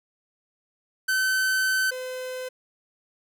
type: tone pair in turn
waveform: 45% pulse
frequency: 1530 / 510.6 Hz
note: G6 / C5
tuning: -42 / -42 cents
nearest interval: octave + perfect fifth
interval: 1900 cents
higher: first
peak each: -21 / -31 dBFS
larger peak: first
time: 1.08-1.91 / 1.91-2.49 s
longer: first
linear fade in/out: 10 ms
effects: none